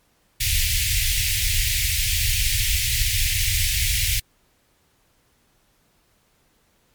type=band-stop noise; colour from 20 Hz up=pink; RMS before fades=-21 dBFS; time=0.4-4.2 s; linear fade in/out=10 ms; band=110 to 2000 Hz; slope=48 dB/octave; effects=pink hiss -63 dBFS RMS until 6.94 s + MP3 96 kbps

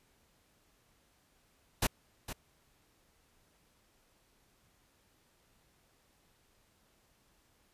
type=noise with echo; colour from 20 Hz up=pink; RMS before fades=-29 dBFS; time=1.82-1.87 s; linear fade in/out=5 ms; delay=460 ms; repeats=1; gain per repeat=-12 dB; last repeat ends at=2.33 s; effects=pink hiss -70 dBFS RMS until 7.73 s + resampled to 32000 Hz

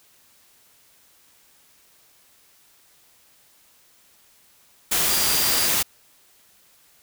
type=tone in noise; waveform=sine; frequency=4753 Hz; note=D8; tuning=20 cents sharp; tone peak=-27 dBFS; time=5.09-5.68 s; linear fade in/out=10 ms; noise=white; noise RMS=-21 dBFS; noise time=4.91-5.83 s; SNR=-9 dB; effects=white hiss -57 dBFS RMS until 7.02 s

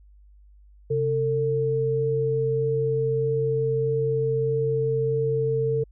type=tone pair together; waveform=sine; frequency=133.9 / 449.2 Hz; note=C3 / A4; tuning=+40 / +36 cents; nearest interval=octave + major sixth; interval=2096 cents; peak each=-26 / -22 dBFS; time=0.9-5.84 s; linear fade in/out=10 ms; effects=added 50 Hz sine -49 dBFS peak until 5.91 s

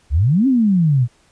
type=exponential two-way sweep; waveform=sine; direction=up then down; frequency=63.1 to 277.2 to 115.4 Hz; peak=-11 dBFS; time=0.1-1.08 s; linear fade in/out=50 ms; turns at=0.47 s; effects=pink hiss -56 dBFS RMS until 1.31 s + resampled to 22050 Hz

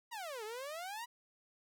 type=exponential two-way sweep; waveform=sawtooth; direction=down then up; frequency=987.8 to 415.3 to 987.8 Hz; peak=-38 dBFS; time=0.11-1.06 s; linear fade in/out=20 ms; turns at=0.44 s; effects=none

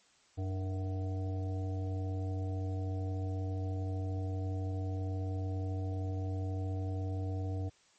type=harmonic tone with a mistuned harmonic; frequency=93.7 Hz; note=F#2; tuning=22 cents sharp; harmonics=1 / 3 / 5 / 7 / 8; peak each=-33 / -43 / -47 / -50 / -51 dBFS; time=0.37-7.7 s; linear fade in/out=20 ms; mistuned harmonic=3; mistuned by=+76 cents; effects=white hiss -66 dBFS RMS until 7.98 s + MP3 32 kbps

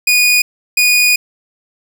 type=tone bursts at uneven times; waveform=sawtooth; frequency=2463 Hz; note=D#7; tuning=18 cents flat; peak=-5 dBFS; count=2; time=0.07-0.42 / 0.77-1.16 s; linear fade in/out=5 ms; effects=none

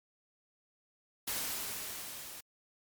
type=noise with level ramp; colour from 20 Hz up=white; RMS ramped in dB=-35 to -47 dBFS; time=1.27-2.41 s; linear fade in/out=10 ms; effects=MP3 96 kbps

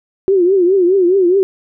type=tone with vibrato; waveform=sine; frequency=370 Hz; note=F#4; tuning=in tune; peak=-8 dBFS; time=0.28-1.43 s; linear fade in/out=0 ms; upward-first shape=triangle; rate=4.8 Hz; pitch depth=150 cents each way; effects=none

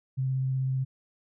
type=tone with vibrato; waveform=sine; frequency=131.7 Hz; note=C3; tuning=12 cents sharp; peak=-25 dBFS; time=0.17-0.85 s; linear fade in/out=20 ms; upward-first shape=sine; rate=16 Hz; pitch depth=12 cents each way; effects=none

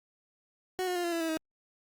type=tone with pitch steps; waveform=30% pulse; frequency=370 / 360.7 / 351.7 / 342.8 / 334.2 / 325.8 / 317.7 Hz; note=F#4 / F#4 / F4 / F4 / E4 / E4 / D#4; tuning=0 / -44 / +12 / -32 / +24 / -20 / +36 cents; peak=-27 dBFS; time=0.79-1.371 s; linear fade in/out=0 ms; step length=83 ms; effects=Opus 48 kbps

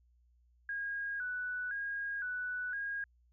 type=tone with vibrato; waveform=sine; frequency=1557 Hz; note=G6; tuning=12 cents flat; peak=-35 dBFS; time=0.69-3.04 s; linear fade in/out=2 ms; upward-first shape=square; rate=0.98 Hz; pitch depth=82 cents each way; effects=added 60 Hz sine -65 dBFS peak until 3.32 s

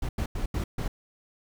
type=noise bursts at uneven times; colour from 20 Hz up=brown; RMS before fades=-29 dBFS; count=5; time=0.02-0.09 / 0.18-0.26 / 0.35-0.46 / 0.54-0.64 / 0.78-0.88 s; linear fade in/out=5 ms; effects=none

